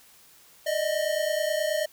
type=tone pair together; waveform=square; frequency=601.7 / 631 Hz; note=D5 / D#5; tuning=+42 / +24 cents; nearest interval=minor second; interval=82 cents; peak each=-28 dBFS; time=0.66-1.86 s; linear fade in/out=10 ms; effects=white hiss -55 dBFS RMS until 1.92 s